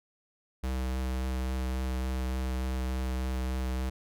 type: tone with vibrato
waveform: square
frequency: 64.3 Hz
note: C2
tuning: 30 cents flat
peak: -30 dBFS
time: 0.63-3.9 s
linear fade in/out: 10 ms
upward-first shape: sine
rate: 3.5 Hz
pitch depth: 10 cents each way
effects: none